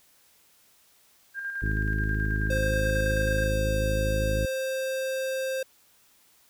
sine tone with tremolo, 1600 Hz, G6, 35 cents sharp, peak -29 dBFS, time 1.34-3.51 s, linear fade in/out 50 ms, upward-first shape square, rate 9.3 Hz, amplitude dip 40%
harmonic tone, 52.7 Hz, G#1, 26 cents sharp, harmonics 1 / 2 / 3 / 4 / 5 / 6 / 7 / 8, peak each -27 / -30 / -37 / -37 / -41 / -39 / -46 / -45 dBFS, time 1.62-4.46 s, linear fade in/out 5 ms
square tone with pitch glide, 523.3 to 527.2 Hz, C5 to C5, 0 to +13 cents, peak -28 dBFS, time 2.5-5.63 s, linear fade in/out 5 ms, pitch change +13 cents, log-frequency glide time 2.92-4.6 s
effects white hiss -61 dBFS RMS until 6.49 s

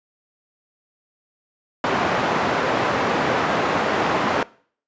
white band-pass noise, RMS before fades -21 dBFS, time 1.84-4.43 s, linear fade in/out 2 ms, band 150 to 1200 Hz, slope 12 dB/octave, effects noise-tail reverb RT60 0.5 s tail -22 dB re dry + resampled to 16000 Hz

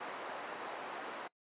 white band-pass noise, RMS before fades -44 dBFS, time 0-1.28 s, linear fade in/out 10 ms, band 390 to 1200 Hz, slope 12 dB/octave, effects noise-tail reverb RT60 0.1 s tail -23 dB re dry + resampled to 8000 Hz

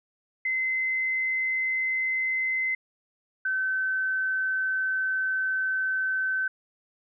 sine tone pair in turn, 2056 / 1531.4 Hz, C7 / G6, -31 / -41 cents, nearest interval perfect fourth, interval 510 cents, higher first, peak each -24 dBFS, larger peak neither, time 0.45-2.75 / 3.45-6.48 s, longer second, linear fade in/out 5 ms, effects none

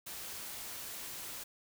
white noise, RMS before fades -44 dBFS, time 0.06-1.44 s, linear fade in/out 10 ms, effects none

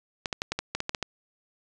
clicks, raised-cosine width 0.2 ms, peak -11 dBFS, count 10, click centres 0.258 / 0.328 / 0.419 / 0.52 / 0.59 / 0.75 / 0.804 / 0.894 / 0.948 / 1.027 s, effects resampled to 24000 Hz + 8-bit

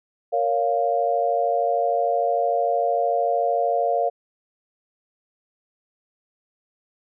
sine chord, Bb minor, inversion none, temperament just, 466.2 / 559.4 / 699.2 Hz, Bb4 / Db5 / F5, 0 / +16 / +2 cents, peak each -25 / -24 / -21 dBFS, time 0.32-4.1 s, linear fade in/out 20 ms, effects none

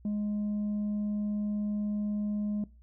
triangle tone with tanh clipping, 208.1 Hz, G#3, 4 cents sharp, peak -29 dBFS, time 0.05-2.64 s, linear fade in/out 2 ms, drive 7 dB, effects noise-tail reverb RT60 0.3 s tail -21 dB re dry + added 60 Hz sine -53 dBFS peak until 2.82 s

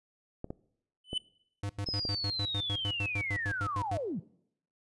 clicks, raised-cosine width 2 ms, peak -24 dBFS, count 5, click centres 0.444 / 0.505 / 1.131 / 1.888 / 2.052 s
triangle tone with exponential growth, 3009 Hz, F#7, 28 cents sharp, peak -24 dBFS, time 1.04-1.18 s, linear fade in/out 5 ms, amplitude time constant 29 ms
square tone bursts, 100.9 Hz, G#2, 49 cents flat, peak -33 dBFS, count 16, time 1.63-3.975 s, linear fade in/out 5 ms, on 65 ms, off 87 ms
sine linear sweep, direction down, 5190 to 130.81 Hz, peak -32 dBFS, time 1.86-4.2 s, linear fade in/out 10 ms
effects noise-tail reverb RT60 0.7 s tail -21 dB re dry + resampled to 24000 Hz

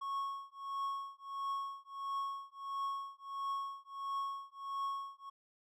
triangle tone with tremolo, 1101 Hz, C#6, 12 cents flat, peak -32 dBFS, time 0.01-5.3 s, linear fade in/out 10 ms, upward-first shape triangle, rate 1.5 Hz, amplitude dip 100%, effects none

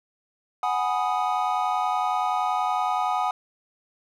triangle chord, G# minor seventh, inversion third, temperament equal, 740 / 830.6 / 987.8 / 1244.5 Hz, F#5 / G#5 / B5 / D#6, 0 / 0 / 0 / 0 cents, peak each -24 / -26 / -29 / -26 dBFS, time 0.63-3.31 s, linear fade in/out 2 ms, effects none

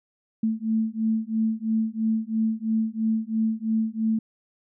sine beating tone pair, 220 / 223 Hz, A3 / A3, 0 / +23 cents, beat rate 3 Hz, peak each -25 dBFS, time 0.43-4.19 s, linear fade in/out 5 ms, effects none

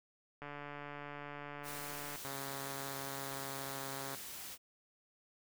click train, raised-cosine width 0.5 ms, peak -31 dBFS, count 253, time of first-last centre 0.42-2.158 s, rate 145 Hz
white noise, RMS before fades -47 dBFS, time 1.63-4.58 s, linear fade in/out 50 ms
5% pulse tone with pitch glide, 137.6 to 136.49 Hz, C#3 to C#3, -12 to -26 cents, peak -31 dBFS, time 2.25-4.15 s, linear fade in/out 0 ms, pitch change -14 cents, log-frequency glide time 2.68-3.79 s
effects none

